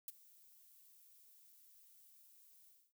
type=noise with ADSR envelope; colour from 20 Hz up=violet; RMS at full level=-43 dBFS; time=0.08-2.93 s; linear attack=3 ms; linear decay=23 ms; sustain=-22 dB; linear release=260 ms; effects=none